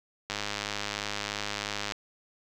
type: click train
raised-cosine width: 0.2 ms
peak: -14 dBFS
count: 168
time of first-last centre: 0.3-1.921 s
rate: 103 Hz
effects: none